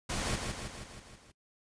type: noise with echo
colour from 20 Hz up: pink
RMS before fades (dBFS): -34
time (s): 0.09-0.36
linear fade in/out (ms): 10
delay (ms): 160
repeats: 6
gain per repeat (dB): -4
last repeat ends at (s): 1.32
effects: noise-tail reverb RT60 0.1 s tail -20 dB re dry + resampled to 22050 Hz